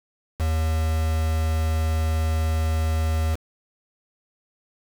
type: tone with quantisation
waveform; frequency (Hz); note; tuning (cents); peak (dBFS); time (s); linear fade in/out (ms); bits
triangle; 79.7; D#2; +42; -18; 0.39-3.36; 20; 5
effects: none